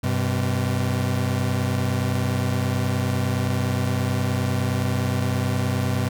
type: tone pair together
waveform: 30% pulse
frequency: 97.06 / 126.7 Hz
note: G2 / B2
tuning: -17 / +45 cents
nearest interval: perfect fourth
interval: 462 cents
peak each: -21 dBFS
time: 0.03-6.09 s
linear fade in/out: 10 ms
effects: none